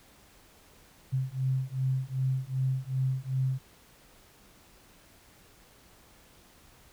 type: beating tone pair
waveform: sine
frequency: 130.2 / 132.8 Hz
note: C3 / C3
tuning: -8 / +26 cents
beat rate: 2.6 Hz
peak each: -30 dBFS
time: 1.12-3.59 s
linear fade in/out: 20 ms
effects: pink hiss -58 dBFS RMS until 6.92 s